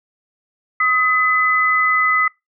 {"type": "tone pair together", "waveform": "sine", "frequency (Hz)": [1260.6, 2009], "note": ["D#6", "B6"], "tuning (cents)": [22, 29], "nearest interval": "minor sixth", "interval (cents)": 807, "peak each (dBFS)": -16, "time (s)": [0.8, 2.28], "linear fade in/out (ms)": 5, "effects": ["noise-tail reverb RT60 0.2 s tail -24 dB re dry"]}